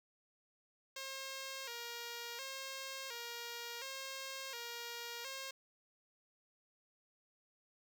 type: tone with vibrato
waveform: 5% pulse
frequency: 503 Hz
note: B4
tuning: 32 cents sharp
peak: -32 dBFS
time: 0.96-5.51 s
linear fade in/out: 5 ms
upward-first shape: square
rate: 0.7 Hz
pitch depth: 110 cents each way
effects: none